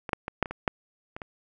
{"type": "clicks", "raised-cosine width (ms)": 0.5, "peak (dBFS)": [-19, -9, -17, -7, -21, -20, -8, -22, -22], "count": 9, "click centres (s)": [0.092, 0.132, 0.281, 0.427, 0.458, 0.51, 0.678, 1.165, 1.218], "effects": []}